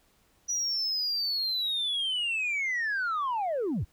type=linear sweep; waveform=sine; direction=down; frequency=5880 to 57.5 Hz; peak=-25 dBFS; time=0.48-3.85 s; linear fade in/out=20 ms; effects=tanh soft clip ceiling -25 dBFS + pink hiss -66 dBFS RMS until 3.92 s

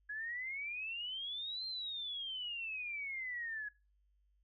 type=exponential two-way sweep; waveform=sine; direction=up then down; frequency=1667 to 4186 to 1667 Hz; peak=-39 dBFS; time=0.09-3.69 s; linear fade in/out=10 ms; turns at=1.66 s; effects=noise-tail reverb RT60 0.3 s tail -22 dB re dry + added 50 Hz sine -70 dBFS peak until 4.43 s

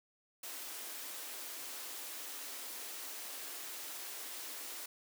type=high-pass noise; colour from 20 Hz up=white; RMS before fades=-45 dBFS; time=0.43-4.86 s; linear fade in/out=5 ms; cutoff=250 Hz; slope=96 dB/octave; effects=none

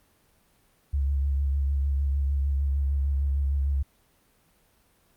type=tone with vibrato; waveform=sine; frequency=69.5 Hz; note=C#2; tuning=5 cents sharp; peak=-22 dBFS; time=0.93-3.83 s; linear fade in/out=10 ms; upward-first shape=sine; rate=6.6 Hz; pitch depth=35 cents each way; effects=pink hiss -64 dBFS RMS until 5.16 s + Opus 32 kbps

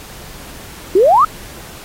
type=exponential sweep; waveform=sine; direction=up; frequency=349.2 to 1335 Hz; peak=-6 dBFS; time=0.95-1.25 s; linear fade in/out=5 ms; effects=pink hiss -35 dBFS RMS until 1.84 s + AAC 48 kbps

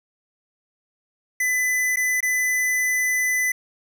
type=tone with dropouts; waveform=square; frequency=2005 Hz; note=B6; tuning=26 cents sharp; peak=-20 dBFS; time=1.4-3.52 s; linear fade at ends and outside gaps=5 ms; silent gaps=1.96-1.969 / 2.206-2.227 s; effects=none

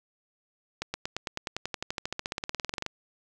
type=accelerating click train; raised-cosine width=0.2 ms; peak=-14 dBFS; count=29; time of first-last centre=0.82-2.863 s; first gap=120 ms; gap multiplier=0.96; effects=none

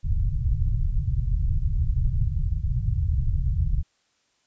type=low-pass noise; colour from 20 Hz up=pink; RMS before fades=-23 dBFS; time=0.03-3.83 s; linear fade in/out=20 ms; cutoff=140 Hz; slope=48 dB/octave; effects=white hiss -68 dBFS RMS until 4.46 s + resampled to 16000 Hz

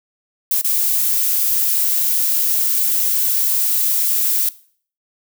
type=noise with dropouts; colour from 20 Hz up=violet; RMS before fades=-17 dBFS; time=0.51-4.49 s; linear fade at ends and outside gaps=2 ms; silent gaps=0.613-0.645 s; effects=noise-tail reverb RT60 0.5 s tail -19 dB re dry

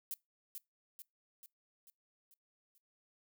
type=noise with echo; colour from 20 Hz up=violet; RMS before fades=-40 dBFS; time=0.11-0.14 s; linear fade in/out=0 ms; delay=440 ms; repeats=6; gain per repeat=-5 dB; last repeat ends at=2.78 s; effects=noise-tail reverb RT60 0.2 s tail -24 dB re dry

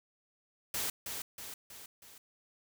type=noise with echo; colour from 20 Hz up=white; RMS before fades=-35 dBFS; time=0.74-0.9 s; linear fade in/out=2 ms; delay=320 ms; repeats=4; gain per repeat=-5 dB; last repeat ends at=2.18 s; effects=none

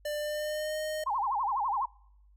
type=tone with pitch glide; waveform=square; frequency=595 to 617.4 Hz; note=D5 to D#5; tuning=+22 to -14 cents; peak=-32 dBFS; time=0.05-1.04 s; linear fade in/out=5 ms; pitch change=+64 cents; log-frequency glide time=0.18-0.78 s
type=tone with vibrato; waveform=sine; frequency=932.3 Hz; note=A#5; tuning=in tune; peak=-27 dBFS; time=1.06-1.86 s; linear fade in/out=10 ms; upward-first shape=sine; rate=12 Hz; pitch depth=270 cents each way
effects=noise-tail reverb RT60 0.8 s tail -26 dB re dry + added 50 Hz sine -57 dBFS peak until 2.36 s

